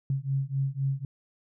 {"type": "beating tone pair", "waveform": "sine", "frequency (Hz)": [134.4, 138.3], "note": ["C3", "C#3"], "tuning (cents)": [47, -4], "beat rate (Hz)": 3.9, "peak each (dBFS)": -29, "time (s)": [0.1, 1.05], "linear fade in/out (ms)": 2, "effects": []}